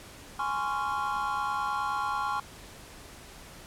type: chord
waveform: triangle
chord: Db major seventh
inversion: second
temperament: just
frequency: 831.5 / 1039.4 / 1108.7 / 1385.9 Hz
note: Ab5 / C6 / Db6 / F6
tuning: +2 / -12 / 0 / -14 cents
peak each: -31 / -33 / -31 / -33 dBFS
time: 0.39-2.4 s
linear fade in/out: 5 ms
effects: pink hiss -48 dBFS RMS until 3.66 s + low-pass 12000 Hz 12 dB/octave